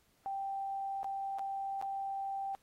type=tone with dropouts; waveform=sine; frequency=784 Hz; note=G5; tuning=in tune; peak=-35 dBFS; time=0.26-2.55 s; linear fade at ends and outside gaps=0 ms; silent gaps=1.031-1.044 / 1.386-1.393 / 1.814-1.824 s; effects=pink hiss -71 dBFS RMS until 2.62 s + AAC 48 kbps